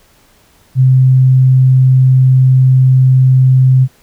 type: tone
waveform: sine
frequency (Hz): 130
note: C3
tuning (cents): -11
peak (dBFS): -4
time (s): 0.75-3.88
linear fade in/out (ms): 50
effects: pink hiss -49 dBFS RMS until 4.02 s